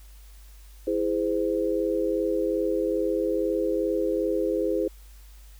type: chord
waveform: sine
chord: E augmented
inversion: none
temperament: just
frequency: 329.6 / 412 / 515 Hz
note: E4 / G#4 / B#4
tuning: 0 / -14 / -28 cents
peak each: -27 dBFS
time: 0.87-4.88 s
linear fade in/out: 5 ms
effects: added 50 Hz sine -45 dBFS peak until 5.59 s + white hiss -57 dBFS RMS until 5.59 s